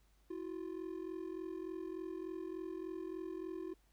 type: ring-modulated tone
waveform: triangle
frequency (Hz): 349.2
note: F4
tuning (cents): 0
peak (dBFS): -36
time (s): 0.3-3.74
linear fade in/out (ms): 5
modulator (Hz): 21.7
effects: added 50 Hz sine -68 dBFS peak until 3.92 s + pink hiss -75 dBFS RMS until 3.92 s